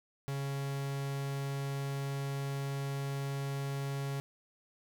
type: tone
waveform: 45% pulse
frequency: 138.59 Hz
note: C#3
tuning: in tune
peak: -34 dBFS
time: 0.28-4.2 s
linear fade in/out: 0 ms
effects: none